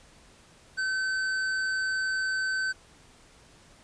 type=tone with hard clipping; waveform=sine; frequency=1533 Hz; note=G6; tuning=39 cents flat; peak=-28 dBFS; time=0.77-2.73 s; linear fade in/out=20 ms; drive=9 dB; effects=pink hiss -56 dBFS RMS until 3.83 s + resampled to 22050 Hz